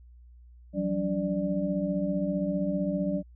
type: tone cluster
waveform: sine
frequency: 174.4 / 189.7 / 287.9 / 591 Hz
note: F3 / F#3 / D4 / D5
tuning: -2 / +43 / -34 / +11 cents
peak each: -34 / -29 / -32 / -32 dBFS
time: 0.73-3.23 s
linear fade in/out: 50 ms
effects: added 60 Hz sine -49 dBFS peak until 3.35 s